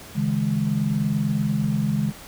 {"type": "chord", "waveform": "sine", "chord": "C# suspended second", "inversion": "none", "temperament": "equal with one note detuned", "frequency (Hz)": [138.59, 159.11, 207.7], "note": ["C#3", "D#3", "G#3"], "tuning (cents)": [0, 39, 0], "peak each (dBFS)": [-25, -25, -23], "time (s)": [0.14, 2.13], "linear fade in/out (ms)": 50, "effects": ["pink hiss -42 dBFS RMS until 2.27 s"]}